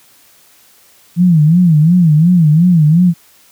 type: tone with vibrato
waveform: sine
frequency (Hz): 164.81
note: E3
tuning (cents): 0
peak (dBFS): -5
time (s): 1.16-3.14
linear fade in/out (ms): 50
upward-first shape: sine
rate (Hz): 2.8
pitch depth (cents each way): 170
effects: white hiss -47 dBFS RMS until 3.51 s + high-pass 60 Hz 12 dB/octave